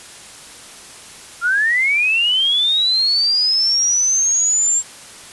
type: linear sweep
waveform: sine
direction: up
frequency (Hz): 1355 to 7459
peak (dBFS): -13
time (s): 1.41-4.83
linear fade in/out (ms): 50
effects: white hiss -38 dBFS RMS until 5.32 s + resampled to 24000 Hz